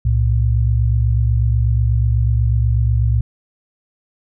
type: tone pair together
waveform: sine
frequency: 65.41 / 113.56 Hz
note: C2 / A#2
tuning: 0 / -45 cents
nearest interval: minor seventh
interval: 955 cents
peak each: -15 dBFS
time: 0.05-3.21 s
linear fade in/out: 5 ms
effects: none